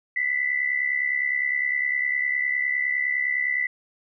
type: tone pair together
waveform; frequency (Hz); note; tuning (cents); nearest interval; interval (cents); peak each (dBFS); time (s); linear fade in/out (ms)
sine; 1976.2 / 2046; B6 / C7; +1 / -39; minor second; 60; -23 / -27; 0.16-3.67; 5
effects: none